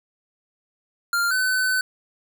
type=tone pair in turn; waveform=square; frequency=1396.9 / 1512.9 Hz; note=F6 / F#6; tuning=0 / +38 cents; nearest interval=minor second; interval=138 cents; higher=second; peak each=-20 dBFS; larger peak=neither; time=1.13-1.31 / 1.31-1.81 s; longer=second; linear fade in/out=2 ms; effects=none